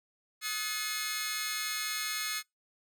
15% pulse tone cluster, 1264 / 1480 / 1724 / 2150 / 4145 Hz, D#6 / F#6 / A6 / C7 / C8, +27 / 0 / -36 / +47 / -17 cents, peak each -33 / -39 / -32 / -30 / -36 dBFS, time 0.41-2.43 s, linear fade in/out 50 ms, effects noise-tail reverb RT60 0.2 s tail -26 dB re dry

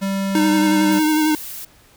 square tone, 195.2 Hz, G3, 7 cents flat, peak -20 dBFS, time 0.01-1 s, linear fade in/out 20 ms
square tone with vibrato, 308.6 Hz, D#4, 14 cents flat, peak -15 dBFS, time 0.35-1.35 s, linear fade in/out 2 ms, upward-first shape sine, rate 11 Hz, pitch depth 27 cents each way
blue noise, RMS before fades -32 dBFS, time 0.92-1.65 s, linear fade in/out 5 ms
effects pink hiss -51 dBFS RMS until 1.96 s

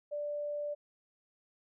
sine tone, 587.3 Hz, D5, in tune, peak -34 dBFS, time 0.11-0.75 s, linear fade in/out 20 ms, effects none

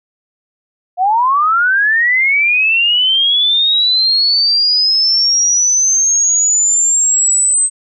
sine linear sweep, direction up, 698.5 to 8260 Hz, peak -9 dBFS, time 0.97-7.7 s, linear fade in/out 50 ms, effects none

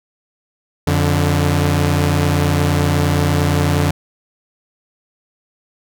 sawtooth tone pair together, 88.5 / 145.79 Hz, F2 / D3, +23 / -12 cents, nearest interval major sixth, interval 865 cents, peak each -12 dBFS, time 0.87-3.91 s, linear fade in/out 5 ms, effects none

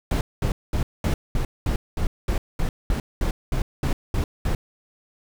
brown noise bursts, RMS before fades -22 dBFS, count 15, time 0.11-4.55 s, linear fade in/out 2 ms, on 100 ms, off 210 ms, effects none

